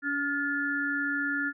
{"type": "tone cluster", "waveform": "sine", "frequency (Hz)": [283.6, 1418, 1734], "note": ["C#4", "F6", "A6"], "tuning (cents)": [40, 26, -26], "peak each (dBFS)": [-33, -30, -31], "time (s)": [0.02, 1.53], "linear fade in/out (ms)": 50, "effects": []}